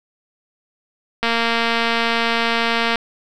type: click train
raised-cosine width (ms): 0.3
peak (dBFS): -3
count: 400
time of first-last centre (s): 1.23-2.957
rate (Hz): 231
effects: none